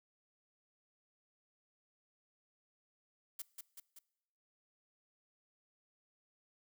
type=noise with echo; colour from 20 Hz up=blue; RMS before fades=-43 dBFS; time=3.39-3.42 s; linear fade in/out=5 ms; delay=190 ms; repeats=3; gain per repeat=-4 dB; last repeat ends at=3.99 s; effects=noise-tail reverb RT60 0.9 s tail -22 dB re dry